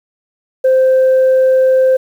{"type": "tone", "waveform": "sine", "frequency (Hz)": 521, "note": "C5", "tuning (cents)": -7, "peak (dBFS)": -5, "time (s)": [0.64, 1.97], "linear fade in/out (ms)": 10, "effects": ["tanh soft clip ceiling -5 dBFS", "7-bit"]}